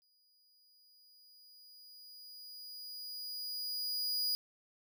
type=tone with exponential growth; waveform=45% pulse; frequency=4900 Hz; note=D#8; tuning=27 cents flat; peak=-30 dBFS; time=0.02-4.35 s; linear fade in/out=0 ms; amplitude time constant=940 ms; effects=none